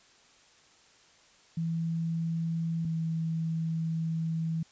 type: tone pair in turn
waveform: sine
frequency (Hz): 164.81 / 162.54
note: E3 / E3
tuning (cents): 0 / -24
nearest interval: unison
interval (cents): 24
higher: first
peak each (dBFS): -28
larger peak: neither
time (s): 1.57-2.85 / 2.85-4.63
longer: second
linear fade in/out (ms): 5
effects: white hiss -60 dBFS RMS until 4.71 s + resampled to 16000 Hz